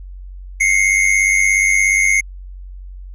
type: tone pair together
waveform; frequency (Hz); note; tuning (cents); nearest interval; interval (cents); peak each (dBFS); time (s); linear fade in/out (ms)
square; 2098 / 2195; C7 / C#7; +4 / -18; minor second; 78; -15 / -15; 0.6-2.21; 10
effects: added 46 Hz sine -30 dBFS peak until 3.14 s + low-pass 10000 Hz 12 dB/octave